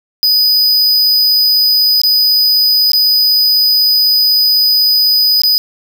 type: tone with dropouts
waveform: square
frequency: 4978 Hz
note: D#8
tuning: in tune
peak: -8 dBFS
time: 0.23-5.58 s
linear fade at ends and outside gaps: 0 ms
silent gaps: 2.016-2.035 / 2.918-2.933 / 5.418-5.435 s
effects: none